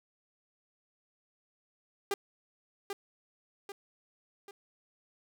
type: tone with echo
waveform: sawtooth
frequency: 400 Hz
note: G4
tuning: 35 cents sharp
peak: -25 dBFS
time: 2.11-2.14 s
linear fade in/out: 2 ms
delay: 790 ms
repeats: 3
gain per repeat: -6 dB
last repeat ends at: 4.51 s
effects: none